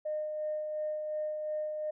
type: tone with tremolo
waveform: sine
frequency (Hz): 611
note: D#5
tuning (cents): -32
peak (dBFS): -30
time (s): 0.05-1.91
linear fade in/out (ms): 10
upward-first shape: sine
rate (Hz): 2.8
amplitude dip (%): 35
effects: tanh soft clip ceiling -26 dBFS